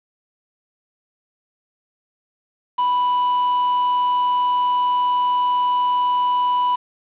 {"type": "tone", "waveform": "triangle", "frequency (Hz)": 987.8, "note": "B5", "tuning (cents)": 0, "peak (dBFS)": -14, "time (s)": [2.78, 6.76], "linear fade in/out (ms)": 10, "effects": ["resampled to 8000 Hz", "7-bit"]}